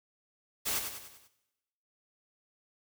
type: noise with echo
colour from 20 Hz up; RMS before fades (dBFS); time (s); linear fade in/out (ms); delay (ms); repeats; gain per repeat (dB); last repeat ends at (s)
white; -32; 0.65-0.8; 20; 97; 5; -6; 1.285
effects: noise-tail reverb RT60 1.0 s tail -17 dB re dry